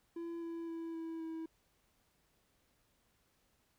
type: tone with pitch steps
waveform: triangle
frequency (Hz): 337.1 / 333.8 / 330.5 / 327.3 / 324.1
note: E4 / E4 / E4 / E4 / E4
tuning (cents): +39 / +22 / +5 / -12 / -29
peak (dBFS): -38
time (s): 0.16-1.46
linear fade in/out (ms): 5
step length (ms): 260
effects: pink hiss -75 dBFS RMS until 3.78 s